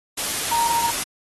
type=tone in noise; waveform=sine; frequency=932.3 Hz; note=A#5; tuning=in tune; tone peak=-18 dBFS; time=0.51-0.91 s; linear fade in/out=10 ms; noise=white; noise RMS=-25 dBFS; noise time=0.17-1.04 s; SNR=+4 dB; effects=AAC 32 kbps